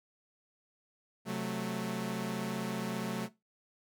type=chord; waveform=sawtooth; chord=F# diminished; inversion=second; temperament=equal; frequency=130.81 / 185 / 220 Hz; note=C3 / F#3 / A3; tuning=0 / 0 / 0 cents; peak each=-38 / -33 / -33 dBFS; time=1.25-3.29 s; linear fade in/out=50 ms; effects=noise-tail reverb RT60 0.2 s tail -17 dB re dry